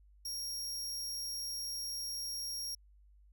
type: tone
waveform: sawtooth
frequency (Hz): 5588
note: F8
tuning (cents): 0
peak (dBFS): -35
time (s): 0.25-2.75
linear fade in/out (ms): 5
effects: added 50 Hz sine -59 dBFS peak until 3.32 s